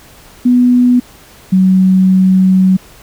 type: tone pair in turn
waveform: sine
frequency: 246.9 / 187.54 Hz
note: B3 / F#3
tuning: 0 / +24 cents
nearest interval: perfect fourth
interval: 476 cents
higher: first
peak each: -5 dBFS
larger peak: neither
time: 0.45-1 / 1.52-2.77 s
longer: second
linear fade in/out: 10 ms
effects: pink hiss -40 dBFS RMS until 3.02 s